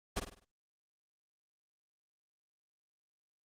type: noise with echo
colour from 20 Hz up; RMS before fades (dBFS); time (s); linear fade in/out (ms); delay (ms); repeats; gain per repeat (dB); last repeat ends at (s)
pink; -33; 0.16-0.2; 10; 50; 5; -7; 0.45
effects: low-pass 9000 Hz 12 dB/octave + Opus 32 kbps